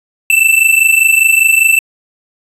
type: tone pair together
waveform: square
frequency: 2647 / 2672 Hz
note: E7 / E7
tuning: +7 / +23 cents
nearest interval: unison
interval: 16 cents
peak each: -10 dBFS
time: 0.3-1.79 s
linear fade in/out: 2 ms
effects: resampled to 32000 Hz